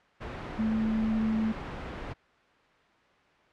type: tone in noise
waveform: sine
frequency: 220 Hz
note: A3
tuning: in tune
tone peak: -25 dBFS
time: 0.58-1.53 s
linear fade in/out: 20 ms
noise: pink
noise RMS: -37 dBFS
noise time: 0.2-2.14 s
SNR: +9 dB
effects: white hiss -61 dBFS RMS until 3.52 s + low-pass 2000 Hz 12 dB/octave